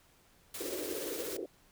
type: noise with tremolo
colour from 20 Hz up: white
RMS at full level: -41 dBFS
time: 0.54-1.37 s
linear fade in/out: 5 ms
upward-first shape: sine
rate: 17 Hz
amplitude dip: 25%
type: band-pass noise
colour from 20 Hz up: pink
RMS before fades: -40 dBFS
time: 0.6-1.46 s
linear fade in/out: 5 ms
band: 320 to 540 Hz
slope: 48 dB/octave
effects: pink hiss -65 dBFS RMS until 1.71 s